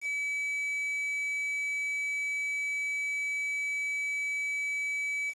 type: tone with quantisation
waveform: triangle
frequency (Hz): 2289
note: D7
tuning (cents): -45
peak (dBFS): -28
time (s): 0.01-5.34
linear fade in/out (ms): 50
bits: 8
effects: resampled to 24000 Hz